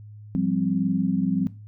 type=chord; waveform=sine; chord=F suspended second; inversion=none; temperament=equal; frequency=174.61 / 196 / 261.6 Hz; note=F3 / G3 / C4; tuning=0 / 0 / 0 cents; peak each=-25 dBFS; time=0.35-1.47 s; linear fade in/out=0 ms; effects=noise-tail reverb RT60 0.3 s tail -17 dB re dry + added 105 Hz sine -40 dBFS peak until 1.67 s